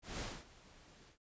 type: noise with ADSR envelope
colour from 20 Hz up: pink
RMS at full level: -41 dBFS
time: 0.02-1.18 s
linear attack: 170 ms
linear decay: 250 ms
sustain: -20 dB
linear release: 99 ms
effects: resampled to 16000 Hz